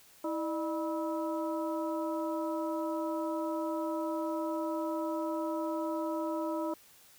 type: harmonic tone with a mistuned harmonic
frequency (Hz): 324.1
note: E4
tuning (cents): -29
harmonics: 1 / 2 / 3 / 4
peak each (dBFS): -34 / -36 / -39 / -44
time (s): 0.24-6.74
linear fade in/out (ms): 5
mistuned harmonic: 2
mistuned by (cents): -120
effects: white hiss -59 dBFS RMS until 7.18 s